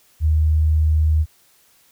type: tone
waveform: sine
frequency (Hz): 77.78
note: D#2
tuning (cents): 0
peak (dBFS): -13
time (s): 0.2-1.26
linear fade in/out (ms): 50
effects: white hiss -56 dBFS RMS until 1.91 s